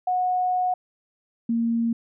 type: tone pair in turn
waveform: sine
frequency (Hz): 731 / 231.3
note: F#5 / A#3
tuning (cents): -21 / -13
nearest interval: octave + minor sixth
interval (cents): 1992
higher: first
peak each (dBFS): -20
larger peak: neither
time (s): 0.07-0.74 / 1.49-1.93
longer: first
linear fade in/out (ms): 5
effects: none